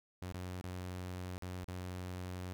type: tone with dropouts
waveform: sawtooth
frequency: 91 Hz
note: F#2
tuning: 28 cents flat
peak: -37 dBFS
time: 0.22-2.53 s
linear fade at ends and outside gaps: 0 ms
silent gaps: 0.323-0.344 / 0.612-0.641 / 1.38-1.423 / 1.643-1.681 s
effects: none